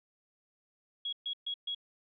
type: tone bursts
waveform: sine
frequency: 3322 Hz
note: G#7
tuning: in tune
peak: -33 dBFS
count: 4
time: 1.05-1.748 s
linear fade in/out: 5 ms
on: 77 ms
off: 130 ms
effects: none